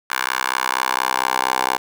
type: tone with high-pass filter sweep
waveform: 10% pulse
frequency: 64.3 Hz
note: C2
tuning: 30 cents flat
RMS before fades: -21 dBFS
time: 0.1-1.78 s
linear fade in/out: 5 ms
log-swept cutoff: 1300 to 770 Hz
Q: 2.2
effects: none